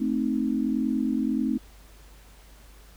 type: chord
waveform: sine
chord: A diminished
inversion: none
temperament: equal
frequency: 220 / 261.6 / 311.1 Hz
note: A3 / C4 / Eb4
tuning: 0 / 0 / 0 cents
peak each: -27 / -26 / -29 dBFS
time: 0-1.58 s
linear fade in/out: 10 ms
effects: added 50 Hz sine -49 dBFS peak until 2.96 s + pink hiss -55 dBFS RMS until 2.96 s